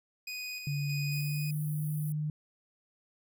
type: tone with tremolo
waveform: 25% pulse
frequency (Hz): 2489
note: D#7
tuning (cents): 0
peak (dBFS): -33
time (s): 0.27-1.51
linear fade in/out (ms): 5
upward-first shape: square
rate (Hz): 1.6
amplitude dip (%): 35
type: tone with pitch glide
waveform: sine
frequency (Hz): 143.9 to 151.49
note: D3 to D#3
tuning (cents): -35 to -46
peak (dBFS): -30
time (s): 0.67-2.3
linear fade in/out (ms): 2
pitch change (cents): +89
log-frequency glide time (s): 1.05-1.57
type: high-pass noise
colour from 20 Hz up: pink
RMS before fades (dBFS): -47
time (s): 1.12-2.12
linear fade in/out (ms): 0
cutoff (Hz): 9400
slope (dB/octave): 96
effects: none